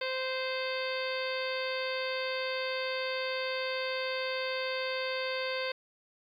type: harmonic tone with a mistuned harmonic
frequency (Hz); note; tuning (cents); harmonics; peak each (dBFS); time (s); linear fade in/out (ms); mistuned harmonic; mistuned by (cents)
520; C5; -11; 1 / 2 / 3 / 4 / 5 / 6 / 7 / 8 / 9; -34 / -41 / -40 / -40 / -41 / -46 / -43 / -46 / -45; 0.01-5.72; 5; 8; +76
effects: 11-bit